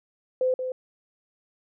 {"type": "tone with echo", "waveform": "sine", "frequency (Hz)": 512, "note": "C5", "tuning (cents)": -38, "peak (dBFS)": -20, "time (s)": [0.41, 0.54], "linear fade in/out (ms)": 2, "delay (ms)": 180, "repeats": 1, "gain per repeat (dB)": -7, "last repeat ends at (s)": 0.72, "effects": []}